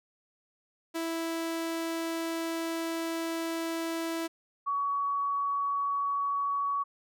sawtooth / sine tone pair in turn, 329.6 / 1126.7 Hz, E4 / C#6, 0 / +28 cents, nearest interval octave + major sixth, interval 2128 cents, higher second, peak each -27 dBFS, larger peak neither, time 0.94-4.28 / 4.66-6.84 s, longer first, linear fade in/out 20 ms, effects none

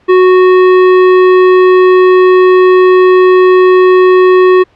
sine tone with hard clipping, 368.8 Hz, F#4, 6 cents flat, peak -4 dBFS, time 0.08-4.64 s, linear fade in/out 20 ms, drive 14 dB, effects pink hiss -48 dBFS RMS until 4.75 s + low-pass 3000 Hz 12 dB/octave

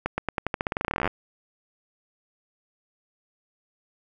accelerating click train, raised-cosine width 0.5 ms, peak -10 dBFS, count 24, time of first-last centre 0.06-1.076 s, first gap 120 ms, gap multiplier 0.89, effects none

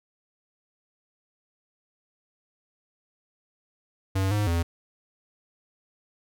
square tone with pitch steps, 96 / 104.3 / 84.6 Hz, G2 / G#2 / E2, -36 / +8 / +45 cents, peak -23 dBFS, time 4.15-4.63 s, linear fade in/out 10 ms, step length 160 ms, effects none

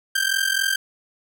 sawtooth ring-modulated tone, 1574 Hz, G6, 7 cents sharp, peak -13 dBFS, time 0.15-0.76 s, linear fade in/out 5 ms, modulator 21.9 Hz, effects none

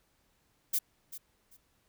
violet noise with echo, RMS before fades -29 dBFS, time 0.73-0.79 s, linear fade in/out 10 ms, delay 390 ms, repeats 2, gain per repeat -14 dB, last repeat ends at 1.57 s, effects pink hiss -72 dBFS RMS until 1.88 s

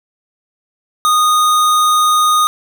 square tone, 1235 Hz, D#6, 13 cents flat, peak -10 dBFS, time 1.05-2.47 s, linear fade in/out 0 ms, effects none

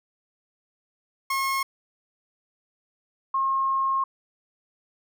30% pulse / sine tone pair in turn, 1081 / 1075.3 Hz, C#6 / C6, -44 / +47 cents, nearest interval unison, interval 9 cents, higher first, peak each -21 dBFS, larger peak neither, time 1.3-1.63 / 3.34-4.04 s, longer second, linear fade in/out 5 ms, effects none

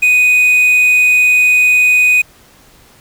triangle tone with quantisation, 2489 Hz, D#7, in tune, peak -5 dBFS, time 0.02-2.22 s, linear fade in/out 10 ms, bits 5, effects pink hiss -45 dBFS RMS until 3 s

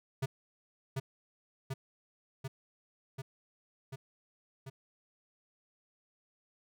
square tone with echo, 133.7 Hz, C3, 38 cents sharp, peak -31 dBFS, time 0.22-0.26 s, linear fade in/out 10 ms, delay 740 ms, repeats 6, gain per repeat -2 dB, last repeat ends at 4.7 s, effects none

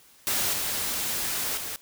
white noise with level steps, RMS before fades -26 / -29 / -34 dBFS, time 0.27-1.76 s, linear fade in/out 0 ms, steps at 0.53 / 1.57 s, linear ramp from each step 5 ms, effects white hiss -56 dBFS RMS until 1.81 s

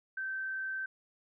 sine tone with frequency modulation, 1550 Hz, G6, 20 cents flat, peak -34 dBFS, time 0.17-0.86 s, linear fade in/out 5 ms, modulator 37.2 Hz, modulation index 0.32, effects none

